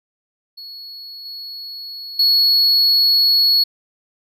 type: tone with level steps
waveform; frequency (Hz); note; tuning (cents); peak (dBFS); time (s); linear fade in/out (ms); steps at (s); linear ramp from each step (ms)
triangle; 4364; C#8; -28; -31 / -28 / -10; 0.57-3.64; 10; 1.25 / 2.19; 5
effects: none